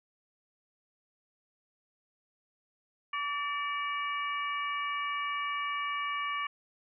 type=harmonic tone with a mistuned harmonic; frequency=575 Hz; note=D5; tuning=37 cents flat; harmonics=2 / 3 / 4 / 5; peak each=-33 / -40 / -37 / -42 dBFS; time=3.13-6.47 s; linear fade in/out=5 ms; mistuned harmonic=3; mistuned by=+59 cents; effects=none